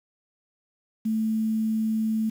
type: tone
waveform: sine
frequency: 220 Hz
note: A3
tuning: in tune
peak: -22 dBFS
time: 1.05-2.3 s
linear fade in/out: 10 ms
effects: 8-bit